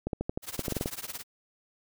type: clicks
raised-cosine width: 2 ms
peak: -17 dBFS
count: 11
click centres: 0.07 / 0.132 / 0.21 / 0.295 / 0.375 / 0.593 / 0.682 / 0.723 / 0.767 / 0.811 / 0.859 s
type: noise with tremolo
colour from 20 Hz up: white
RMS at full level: -35 dBFS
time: 0.42-1.24 s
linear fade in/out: 50 ms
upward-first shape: triangle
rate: 18 Hz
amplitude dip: 100%
effects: none